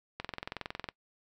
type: click train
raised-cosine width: 0.3 ms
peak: -20 dBFS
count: 16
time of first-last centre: 0.2-0.888 s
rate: 21.8 Hz
effects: noise-tail reverb RT60 0.1 s tail -22 dB re dry